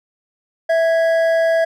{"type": "tone pair together", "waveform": "triangle", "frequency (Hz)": [657.6, 1657], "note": ["E5", "G#6"], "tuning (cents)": [-4, -4], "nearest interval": "octave + major third", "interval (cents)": 1600, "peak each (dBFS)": [-11, -22], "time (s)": [0.69, 1.65], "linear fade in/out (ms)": 10, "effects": []}